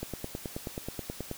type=click train; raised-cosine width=2 ms; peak=-21 dBFS; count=13; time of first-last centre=0.03-1.313 s; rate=9.35 Hz; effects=white hiss -46 dBFS RMS until 1.37 s